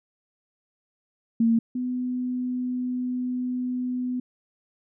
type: tone pair in turn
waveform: sine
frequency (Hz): 229 / 250.4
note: A#3 / B3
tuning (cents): -31 / +24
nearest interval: major second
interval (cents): 155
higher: second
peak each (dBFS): -17 / -25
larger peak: first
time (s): 1.4-1.59 / 1.75-4.2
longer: second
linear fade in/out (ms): 5
effects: none